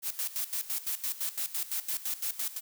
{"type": "noise with tremolo", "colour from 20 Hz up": "blue", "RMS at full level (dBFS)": -32, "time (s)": [0.02, 2.61], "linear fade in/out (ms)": 50, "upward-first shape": "square", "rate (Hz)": 5.9, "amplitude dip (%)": 80, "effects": []}